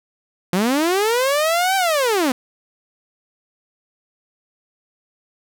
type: linear two-way sweep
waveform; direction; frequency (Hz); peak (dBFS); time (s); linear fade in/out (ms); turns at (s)
sawtooth; up then down; 170.4 to 784 to 239.9; -12; 0.53-2.32; 2; 1.76
effects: none